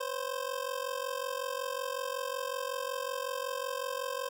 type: ring-modulated tone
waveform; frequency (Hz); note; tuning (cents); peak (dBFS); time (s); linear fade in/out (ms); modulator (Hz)
25% pulse; 523.3; C5; 0; -27; 0-4.29; 10; 22.7
effects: none